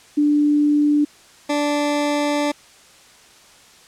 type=tone pair in turn; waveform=sine / 20% pulse; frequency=294.6 / 292.4 Hz; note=D4 / D4; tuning=+6 / -7 cents; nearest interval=unison; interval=13 cents; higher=first; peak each=-13 dBFS; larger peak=neither; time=0.17-1.05 / 1.49-2.52 s; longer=second; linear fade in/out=10 ms; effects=white hiss -48 dBFS RMS until 3.87 s + low-pass 8000 Hz 12 dB/octave